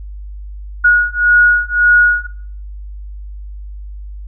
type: beating tone pair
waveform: sine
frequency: 1449 / 1450.8 Hz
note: F#6 / F#6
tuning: -37 / -34 cents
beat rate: 1.8 Hz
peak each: -11 dBFS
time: 0.84-2.27 s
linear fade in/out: 10 ms
effects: noise-tail reverb RT60 0.6 s tail -21 dB re dry + added 50 Hz sine -26 dBFS peak until 4.27 s